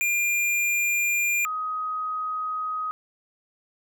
square / sine tone pair in turn, 2400 / 1256.8 Hz, D7 / D#6, +37 / +17 cents, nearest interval major seventh, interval 1120 cents, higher first, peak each -22 / -26 dBFS, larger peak first, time 0.01-1.45 / 1.45-2.91 s, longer second, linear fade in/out 0 ms, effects none

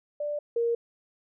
sine tone pair in turn, 589 / 467.5 Hz, D5 / A#4, +5 / +5 cents, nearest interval major third, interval 400 cents, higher first, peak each -28 / -23 dBFS, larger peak second, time 0.2-0.39 / 0.56-0.75 s, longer neither, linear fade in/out 5 ms, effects none

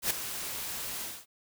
white noise with ADSR envelope, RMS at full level -26 dBFS, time 0.02-1.26 s, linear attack 84 ms, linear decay 7 ms, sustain -11 dB, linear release 230 ms, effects none

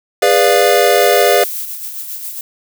square chord, G# diminished seventh, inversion none, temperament equal with one note detuned, 408.6 / 493.9 / 587.3 / 698.5 Hz, G#4 / B4 / D5 / F5, -28 / 0 / 0 / 0 cents, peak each -15 dBFS, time 0.22-1.44 s, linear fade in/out 5 ms
violet noise, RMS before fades -25 dBFS, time 0.3-1.66 s, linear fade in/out 10 ms
violet noise with tremolo, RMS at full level -24 dBFS, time 1-2.41 s, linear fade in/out 2 ms, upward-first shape sine, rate 7.3 Hz, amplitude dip 45%
effects none

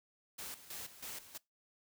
white noise with tremolo, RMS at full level -45 dBFS, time 0.38-1.38 s, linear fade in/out 10 ms, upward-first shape square, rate 3.1 Hz, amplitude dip 75%, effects noise-tail reverb RT60 0.2 s tail -23 dB re dry

